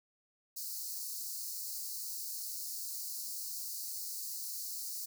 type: high-pass noise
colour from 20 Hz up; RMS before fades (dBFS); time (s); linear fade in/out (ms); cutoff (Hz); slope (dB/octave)
white; -41; 0.56-5.06; 10; 4200; 96
effects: none